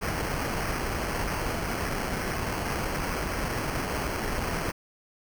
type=noise with sample-and-hold; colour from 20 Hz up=pink; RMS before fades=-30 dBFS; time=0.01-4.72 s; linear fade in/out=20 ms; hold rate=3675 Hz; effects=none